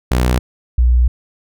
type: tone pair in turn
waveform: sawtooth / sine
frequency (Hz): 61.9 / 60.73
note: B1 / B1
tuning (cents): +5 / -28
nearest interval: unison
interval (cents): 33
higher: first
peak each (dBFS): -8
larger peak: neither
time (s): 0.11-0.39 / 0.78-1.08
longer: second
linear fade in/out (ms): 5
effects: none